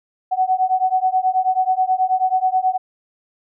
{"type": "beating tone pair", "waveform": "sine", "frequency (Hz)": [743, 752.3], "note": ["F#5", "F#5"], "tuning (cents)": [7, 29], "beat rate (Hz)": 9.3, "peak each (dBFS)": -18, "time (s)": [0.31, 2.78], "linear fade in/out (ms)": 20, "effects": []}